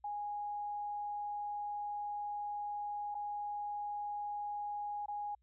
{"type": "tone with dropouts", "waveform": "sine", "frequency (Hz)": 826, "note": "G#5", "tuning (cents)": -10, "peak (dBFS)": -37, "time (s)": [0.04, 5.35], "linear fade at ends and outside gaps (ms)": 5, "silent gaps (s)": [[3.145, 3.15], [5.06, 5.082]], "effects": ["added 60 Hz sine -70 dBFS peak until 5.42 s"]}